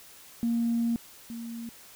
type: tone pair in turn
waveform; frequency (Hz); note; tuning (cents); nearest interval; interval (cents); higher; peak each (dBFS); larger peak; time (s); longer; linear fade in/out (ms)
sine; 233.1 / 232; A#3 / A#3; 0 / -8; unison; 8; first; -23 / -35; first; 0.43-0.96 / 1.3-1.69; first; 0
effects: tanh soft clip ceiling -19 dBFS + white hiss -51 dBFS RMS until 1.95 s